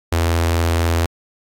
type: tone with notch filter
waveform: sawtooth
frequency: 83.8 Hz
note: E2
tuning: 29 cents sharp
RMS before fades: -17 dBFS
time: 0.12-1.06 s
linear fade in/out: 5 ms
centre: 170 Hz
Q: 1.1
effects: AAC 64 kbps